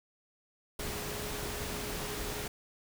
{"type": "tone in noise", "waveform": "sine", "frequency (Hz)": 417.3, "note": "G#4", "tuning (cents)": 8, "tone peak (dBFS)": -44, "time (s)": [0.79, 2.48], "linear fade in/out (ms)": 5, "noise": "pink", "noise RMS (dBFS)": -38, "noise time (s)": [0.79, 2.48], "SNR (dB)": -9, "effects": []}